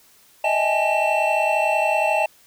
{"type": "tone cluster", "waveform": "triangle", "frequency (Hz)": [616, 647, 802, 857, 2690], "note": ["D#5", "E5", "G5", "A5", "E7"], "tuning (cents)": [-17, -32, 39, -46, 34], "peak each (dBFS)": -22, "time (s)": [0.44, 2.26], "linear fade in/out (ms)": 5, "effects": ["white hiss -54 dBFS RMS until 2.46 s"]}